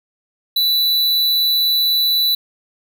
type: tone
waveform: square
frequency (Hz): 3968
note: B7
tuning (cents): +7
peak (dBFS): -14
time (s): 0.56-2.35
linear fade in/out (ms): 5
effects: none